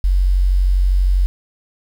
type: tone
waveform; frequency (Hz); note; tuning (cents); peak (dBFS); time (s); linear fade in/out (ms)
sine; 46.25; F#1; 0; -11; 0.04-1.26; 0
effects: 7-bit